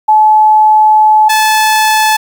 sine / sawtooth tone pair in turn, 860 / 867 Hz, A5 / A5, -40 / -26 cents, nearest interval unison, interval 14 cents, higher second, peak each -3 dBFS, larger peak neither, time 0.08-1.29 / 1.29-2.17 s, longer first, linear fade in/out 10 ms, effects 7-bit

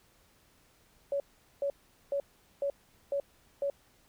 sine tone bursts, 562 Hz, C#5, 24 cents sharp, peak -28 dBFS, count 6, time 1.12-3.7 s, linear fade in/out 2 ms, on 80 ms, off 420 ms, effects pink hiss -65 dBFS RMS until 4.08 s

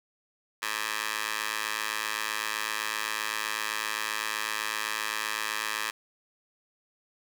15% pulse tone with high-pass filter, 107.8 Hz, A2, 35 cents flat, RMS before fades -32 dBFS, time 0.62-5.91 s, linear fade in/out 10 ms, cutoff 1500 Hz, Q 1.2, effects none

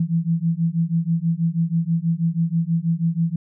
sine beating tone pair, 163.3 / 169.5 Hz, E3 / E3, -16 / +49 cents, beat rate 6.2 Hz, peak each -21 dBFS, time 0-3.36 s, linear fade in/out 5 ms, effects none

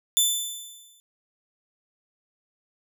15% pulse tone with exponential decay, 3520 Hz, A7, in tune, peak -9 dBFS, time 0.17-1 s, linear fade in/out 0 ms, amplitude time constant 180 ms, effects none

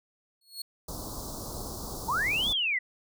sawtooth tone with exponential growth, 4335 Hz, C#8, 39 cents flat, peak -29 dBFS, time 0.41-0.62 s, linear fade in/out 5 ms, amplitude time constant 45 ms
pink band-stop noise, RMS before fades -38 dBFS, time 0.88-2.53 s, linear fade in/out 5 ms, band 1200 to 4200 Hz, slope 48 dB/octave
sine linear two-way sweep, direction up then down, 849 to 3561 to 1920 Hz, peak -25 dBFS, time 2.08-2.79 s, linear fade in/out 10 ms, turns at 2.5 s
effects none

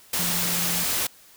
sine tone in noise, 174.61 Hz, F3, in tune, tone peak -32 dBFS, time 0.19-0.84 s, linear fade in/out 5 ms, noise white, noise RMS -25 dBFS, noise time 0.13-1.07 s, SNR -10 dB, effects white hiss -52 dBFS RMS until 1.36 s

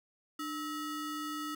square ring-modulated tone, 799 Hz, G5, 33 cents sharp, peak -34 dBFS, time 0.39-1.55 s, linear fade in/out 5 ms, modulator 499 Hz, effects 12-bit

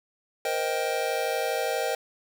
square chord, C minor seventh, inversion third, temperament just, 470.9 / 523.3 / 627.9 / 784.9 Hz, Bb4 / C5 / Eb5 / G5, +18 / 0 / +16 / +2 cents, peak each -32 dBFS, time 0.45-1.95 s, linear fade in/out 2 ms, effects none

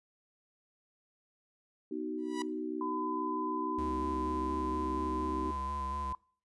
sine chord, B major, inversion none, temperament equal with one note detuned, 246.9 / 311.1 / 377.6 Hz, B3 / D#4 / F#4, 0 / 0 / +35 cents, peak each -41 / -37 / -39 dBFS, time 1.91-5.51 s, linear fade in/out 5 ms
sawtooth tone with exponential growth, 978 Hz, B5, 17 cents flat, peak -30 dBFS, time 2.18-2.42 s, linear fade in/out 2 ms, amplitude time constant 51 ms
sine tone with pitch glide, 1010 to 1017.6 Hz, B5 to C6, +39 to -48 cents, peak -35 dBFS, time 2.81-6.15 s, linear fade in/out 2 ms, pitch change +13 cents, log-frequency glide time 3.71-5.62 s
square tone with vibrato, 69.3 Hz, C#2, in tune, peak -40 dBFS, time 3.78-6.13 s, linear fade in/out 5 ms, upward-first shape square, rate 4.2 Hz, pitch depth 54 cents each way
effects noise-tail reverb RT60 0.5 s tail -24 dB re dry + resampled to 24000 Hz

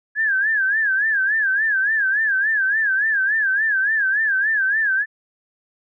sine tone with vibrato, 1657 Hz, G#6, 4 cents flat, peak -16 dBFS, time 0.15-5.06 s, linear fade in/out 50 ms, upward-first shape sine, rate 3.5 Hz, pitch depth 140 cents each way, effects none

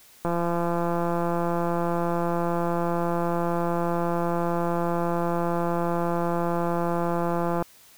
click train, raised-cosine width 1 ms, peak -13 dBFS, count 1262, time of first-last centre 0.25-7.624 s, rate 171 Hz, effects white hiss -53 dBFS RMS until 7.97 s

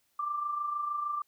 sine tone with amplitude modulation, 1180 Hz, D6, 8 cents sharp, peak -28 dBFS, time 0.19-1.22 s, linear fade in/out 5 ms, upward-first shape sine, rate 26.5 Hz, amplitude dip 50%, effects white hiss -73 dBFS RMS until 1.27 s

